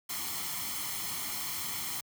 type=noise with comb filter; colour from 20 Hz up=white; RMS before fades=-36 dBFS; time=0.09-2.01 s; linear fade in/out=10 ms; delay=0.94 ms; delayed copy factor=+0.65; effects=high-pass 80 Hz 12 dB/octave

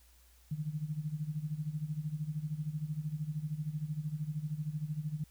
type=tone with tremolo; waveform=sine; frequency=152.2 Hz; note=D#3; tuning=38 cents flat; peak=-31 dBFS; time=0.51-5.24 s; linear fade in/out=5 ms; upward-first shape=sine; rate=13 Hz; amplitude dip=80%; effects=added 60 Hz sine -61 dBFS peak until 5.3 s + white hiss -66 dBFS RMS until 5.3 s

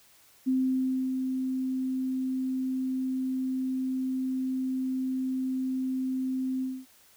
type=tone with ADSR envelope; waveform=sine; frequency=260 Hz; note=C4; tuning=11 cents flat; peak=-22 dBFS; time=0.46-6.86 s; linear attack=21 ms; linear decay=630 ms; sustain=-5 dB; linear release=240 ms; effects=white hiss -59 dBFS RMS until 7.16 s

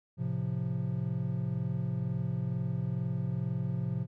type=chord; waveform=triangle; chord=F major; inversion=first; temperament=equal with one note detuned; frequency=110 / 132.1 / 174.61 Hz; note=A2 / C3 / F3; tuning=0 / +17 / 0 cents; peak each=-34 / -31 / -33 dBFS; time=0.17-4.07 s; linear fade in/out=50 ms; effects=none

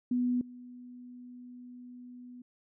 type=tone with level steps; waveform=sine; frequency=246.9 Hz; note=B3; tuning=in tune; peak=-26 / -45 dBFS; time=0.11-2.42 s; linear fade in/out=5 ms; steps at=0.41 s; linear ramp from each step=2 ms; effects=none

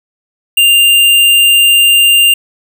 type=tone; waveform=square; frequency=2794 Hz; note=F7; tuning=in tune; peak=-5 dBFS; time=0.57-2.34 s; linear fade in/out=5 ms; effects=none

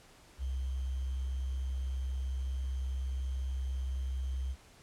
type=tone with sample-and-hold; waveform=sine; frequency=65.41 Hz; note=C2; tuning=in tune; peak=-32 dBFS; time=0.38-4.56 s; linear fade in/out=50 ms; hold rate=3150 Hz; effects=pink hiss -59 dBFS RMS until 4.82 s + low-pass 10000 Hz 12 dB/octave

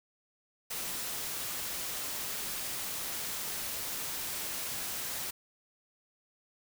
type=noise; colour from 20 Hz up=white; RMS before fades=-37 dBFS; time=0.7-5.31 s; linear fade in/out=10 ms; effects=none

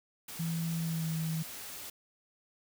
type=noise; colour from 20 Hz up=white; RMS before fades=-44 dBFS; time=0.28-1.9 s; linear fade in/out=5 ms
type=tone with pitch glide; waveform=sine; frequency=165.2 to 160.59 Hz; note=E3 to E3; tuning=+4 to -45 cents; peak=-31 dBFS; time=0.39-1.43 s; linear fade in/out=10 ms; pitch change=-49 cents; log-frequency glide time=0.79-1.11 s
effects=none

